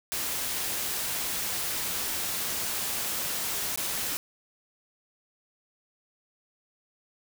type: noise with dropouts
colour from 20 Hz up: white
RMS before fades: -31 dBFS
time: 0.12-4.17 s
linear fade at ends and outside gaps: 0 ms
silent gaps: 3.759-3.775 s
effects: none

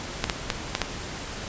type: clicks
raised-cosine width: 0.2 ms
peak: -5 dBFS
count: 5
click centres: 0.241 / 0.298 / 0.502 / 0.751 / 0.817 s
effects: pink hiss -35 dBFS RMS until 1.48 s + resampled to 16000 Hz

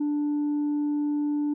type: tone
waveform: sine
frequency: 294 Hz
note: D4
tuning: 2 cents sharp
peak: -21 dBFS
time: 0-1.54 s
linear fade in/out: 10 ms
effects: tanh soft clip ceiling -22 dBFS

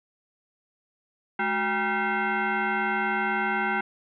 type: tone with frequency modulation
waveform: sine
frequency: 370 Hz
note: F#4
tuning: in tune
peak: -23 dBFS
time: 1.39-3.81 s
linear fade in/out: 5 ms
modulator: 584 Hz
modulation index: 3.1
effects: none

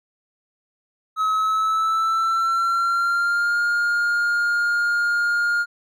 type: tone with pitch glide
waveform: triangle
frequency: 1283 to 1415.4 Hz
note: E6 to F6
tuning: -47 to +23 cents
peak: -16 dBFS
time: 1.16-5.66 s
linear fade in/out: 50 ms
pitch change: +170 cents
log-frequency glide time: 1.32-3.59 s
effects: none

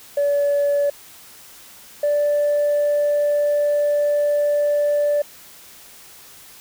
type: tone pair in turn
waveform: sine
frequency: 573 / 585 Hz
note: D5 / D5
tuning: -43 / -7 cents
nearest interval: unison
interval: 36 cents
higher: second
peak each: -14 dBFS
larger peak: neither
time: 0.17-0.9 / 2.03-5.22 s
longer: second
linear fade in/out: 5 ms
effects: tanh soft clip ceiling -13 dBFS + white hiss -44 dBFS RMS until 6.6 s

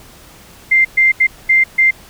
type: tone bursts at uneven times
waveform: sine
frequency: 2093 Hz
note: C7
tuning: in tune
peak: -7 dBFS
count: 5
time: 0.71-0.85 / 0.97-1.12 / 1.2-1.27 / 1.49-1.64 / 1.78-1.91 s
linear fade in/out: 10 ms
effects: pink hiss -41 dBFS RMS until 2.09 s

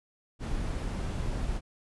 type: noise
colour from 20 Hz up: brown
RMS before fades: -32 dBFS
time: 0.39-1.61 s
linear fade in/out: 50 ms
effects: resampled to 24000 Hz

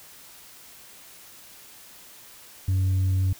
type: tone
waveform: sine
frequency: 94.2 Hz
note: F#2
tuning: 32 cents sharp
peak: -17 dBFS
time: 2.68-3.33 s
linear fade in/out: 5 ms
effects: tanh soft clip ceiling -19 dBFS + white hiss -48 dBFS RMS until 3.39 s

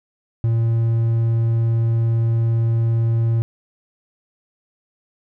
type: tone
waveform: triangle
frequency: 114.7 Hz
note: A#2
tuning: 28 cents flat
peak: -13 dBFS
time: 0.44-3.42 s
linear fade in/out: 0 ms
effects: none

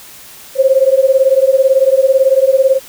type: beating tone pair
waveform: sine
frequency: 523.3 / 541.3 Hz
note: C5 / C#5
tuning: 0 / -41 cents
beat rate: 18 Hz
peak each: -10 dBFS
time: 0.55-2.8 s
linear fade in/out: 50 ms
effects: white hiss -36 dBFS RMS until 2.88 s

